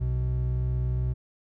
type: tone pair together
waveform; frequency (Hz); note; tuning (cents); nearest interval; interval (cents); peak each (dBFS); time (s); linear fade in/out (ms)
triangle; 62.7 / 125.4; B1 / B2; +27 / +27; octave; 1200; -25; 0-1.14; 20
effects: none